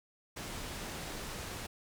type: low-pass noise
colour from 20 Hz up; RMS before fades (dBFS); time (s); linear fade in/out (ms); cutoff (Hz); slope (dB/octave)
pink; -42; 0.36-1.67; 10; 11000; 12
effects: none